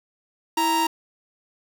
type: tone pair together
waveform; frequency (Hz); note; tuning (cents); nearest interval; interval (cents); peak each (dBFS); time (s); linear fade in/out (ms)
45% pulse; 329.6 / 932.3; E4 / A#5; 0 / 0; octave + tritone; 1800; -26 / -20; 0.57-0.87; 5
effects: none